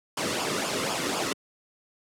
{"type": "noise with flanger", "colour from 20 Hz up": "pink", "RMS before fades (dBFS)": -28, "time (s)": [0.17, 1.33], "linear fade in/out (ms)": 5, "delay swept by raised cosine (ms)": [0.49, 1.31], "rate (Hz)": 4, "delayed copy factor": -0.65, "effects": ["high-pass 150 Hz 12 dB/octave", "low-pass 9000 Hz 12 dB/octave"]}